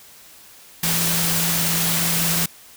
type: tone in noise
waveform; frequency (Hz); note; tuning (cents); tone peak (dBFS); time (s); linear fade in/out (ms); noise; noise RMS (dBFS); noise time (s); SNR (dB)
sine; 167.6; E3; +29; -25; 0.83-2.46; 5; white; -21; 0.83-2.46; -7
effects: white hiss -46 dBFS RMS until 2.76 s